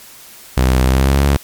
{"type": "tone with pitch glide", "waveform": "sawtooth", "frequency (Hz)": [64, 70.2], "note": ["C2", "C#2"], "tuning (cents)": [-38, 22], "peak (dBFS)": -6, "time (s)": [0.57, 1.37], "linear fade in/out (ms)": 5, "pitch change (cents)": 160, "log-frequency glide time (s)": [0.85, 1.24], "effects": ["white hiss -39 dBFS RMS until 1.43 s", "MP3 96 kbps"]}